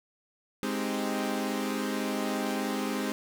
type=chord; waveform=sawtooth; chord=Ab major seventh; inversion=none; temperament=equal; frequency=207.7 / 261.6 / 311.1 / 392 Hz; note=Ab3 / C4 / Eb4 / G4; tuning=0 / 0 / 0 / 0 cents; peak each=-29 / -29 / -33 / -34 dBFS; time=0.63-3.12 s; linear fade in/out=0 ms; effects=none